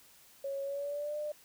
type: tone with pitch glide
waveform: sine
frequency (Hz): 552 to 598.5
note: C#5 to D5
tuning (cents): -7 to +33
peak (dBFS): -34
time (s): 0.44-1.32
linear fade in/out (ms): 5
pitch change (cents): +140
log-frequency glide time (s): 0.63-1.16
effects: white hiss -60 dBFS RMS until 1.44 s